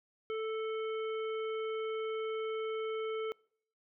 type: harmonic tone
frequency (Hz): 440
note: A4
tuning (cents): 0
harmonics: 1 / 3 / 5 / 7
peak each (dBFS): -34 / -44 / -48 / -51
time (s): 0.3-3.32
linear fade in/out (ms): 0
effects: noise-tail reverb RT60 0.6 s tail -26 dB re dry